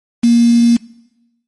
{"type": "tone with quantisation", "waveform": "sine", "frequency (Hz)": 235.1, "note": "A#3", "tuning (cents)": 15, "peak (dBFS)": -6, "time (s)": [0.23, 0.77], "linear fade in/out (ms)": 10, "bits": 4, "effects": ["noise-tail reverb RT60 1.0 s tail -22 dB re dry", "MP3 48 kbps"]}